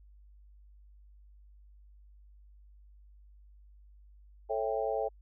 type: chord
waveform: sine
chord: A dominant seventh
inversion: none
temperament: just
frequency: 440 / 550 / 660 / 792 Hz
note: A4 / C#5 / E5 / G5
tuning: 0 / -14 / +2 / +18 cents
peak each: -34 / -35 / -35 / -36 dBFS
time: 4.49-5.09 s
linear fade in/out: 20 ms
effects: added 50 Hz sine -54 dBFS peak until 5.21 s